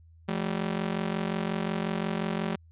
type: ring-modulated tone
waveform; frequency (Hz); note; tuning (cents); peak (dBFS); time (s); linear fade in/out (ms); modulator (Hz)
sawtooth; 193.1; G3; -26; -21; 0.28-2.56; 10; 22.8
effects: added 82 Hz sine -52 dBFS peak until 2.71 s + resampled to 8000 Hz